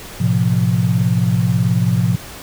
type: chord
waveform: sine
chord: F major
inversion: first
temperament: equal with one note detuned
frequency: 110 / 128.42 / 174.61 Hz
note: A2 / C3 / F3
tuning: 0 / -32 / 0 cents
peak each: -17 dBFS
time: 0.2-2.16 s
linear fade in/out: 10 ms
effects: pink hiss -34 dBFS RMS until 2.42 s